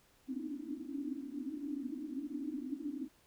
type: band-pass noise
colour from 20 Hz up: white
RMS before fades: -41 dBFS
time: 0.27-3.09 s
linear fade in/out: 50 ms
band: 250 to 310 Hz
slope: 96 dB/octave
effects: pink hiss -68 dBFS RMS until 3.26 s